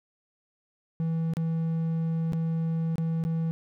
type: tone with dropouts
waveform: triangle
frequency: 163.3 Hz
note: E3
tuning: 16 cents flat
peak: -23 dBFS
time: 1-3.51 s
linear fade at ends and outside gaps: 0 ms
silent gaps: 1.336-1.369 / 2.323-2.333 / 2.957-2.982 / 3.239-3.25 s
effects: none